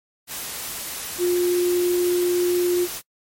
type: tone in noise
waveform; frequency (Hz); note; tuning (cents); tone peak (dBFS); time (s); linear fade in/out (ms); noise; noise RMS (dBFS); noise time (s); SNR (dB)
sine; 354.7; F4; +27; -17; 1.18-2.88; 50; white; -31; 0.27-3.02; +11
effects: noise-tail reverb RT60 0.1 s tail -25 dB re dry + MP3 64 kbps